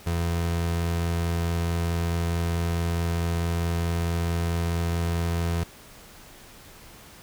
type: tone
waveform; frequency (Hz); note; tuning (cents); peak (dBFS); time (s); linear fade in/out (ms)
30% pulse; 84.6; E2; +45; -21; 0.06-5.64; 10
effects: pink hiss -48 dBFS RMS until 7.22 s